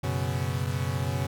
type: chord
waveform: 40% pulse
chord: F# suspended fourth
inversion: none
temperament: equal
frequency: 92.5 / 123.47 / 138.59 Hz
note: F#2 / B2 / C#3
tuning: 0 / 0 / 0 cents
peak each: -30 dBFS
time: 0.03-1.27 s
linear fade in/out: 10 ms
effects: none